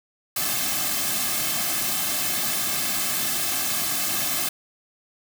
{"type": "noise with comb filter", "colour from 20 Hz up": "white", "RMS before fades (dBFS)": -25, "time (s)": [0.36, 4.49], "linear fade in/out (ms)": 5, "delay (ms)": 2.1, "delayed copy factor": -0.85, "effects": []}